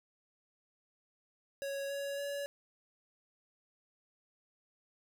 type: tone with pitch steps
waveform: square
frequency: 554.4 / 560.5 / 566.7 Hz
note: C#5 / C#5 / C#5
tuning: 0 / +19 / +38 cents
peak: -37 dBFS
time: 1.62-2.46 s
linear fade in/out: 0 ms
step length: 280 ms
effects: none